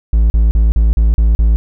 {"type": "tone bursts", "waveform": "triangle", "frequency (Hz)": 55.3, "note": "A1", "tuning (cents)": 9, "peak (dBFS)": -5, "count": 7, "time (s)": [0.13, 1.56], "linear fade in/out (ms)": 0, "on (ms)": 170, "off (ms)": 40, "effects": []}